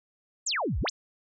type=exponential two-way sweep; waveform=sine; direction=down then up; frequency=8550 to 45 to 8550 Hz; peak=-26 dBFS; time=0.46-0.9 s; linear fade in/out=10 ms; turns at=0.8 s; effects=none